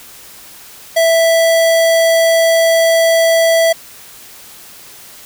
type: tone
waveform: square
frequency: 659.3 Hz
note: E5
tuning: in tune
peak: -9 dBFS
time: 0.96-3.73 s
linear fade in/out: 10 ms
effects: white hiss -37 dBFS RMS until 5.25 s